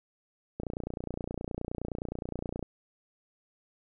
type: click train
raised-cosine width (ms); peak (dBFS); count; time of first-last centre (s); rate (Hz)
2; -21; 61; 0.6-2.627; 29.6
effects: none